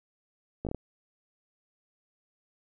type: slowing click train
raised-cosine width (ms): 2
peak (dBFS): -20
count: 5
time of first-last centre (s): 0.65-0.747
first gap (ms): 17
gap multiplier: 1.24
effects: none